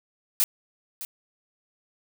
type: noise with echo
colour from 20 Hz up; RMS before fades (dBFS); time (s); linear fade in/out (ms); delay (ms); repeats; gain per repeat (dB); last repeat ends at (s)
blue; -21; 0.4-0.44; 0; 610; 1; -14; 1.05
effects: none